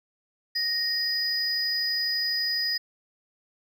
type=tone pair together; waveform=triangle; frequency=1860 / 4966 Hz; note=A#6 / D#8; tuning=-4 / -4 cents; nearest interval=octave + perfect fourth; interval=1700 cents; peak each=-30 / -24 dBFS; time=0.55-2.78 s; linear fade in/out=10 ms; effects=none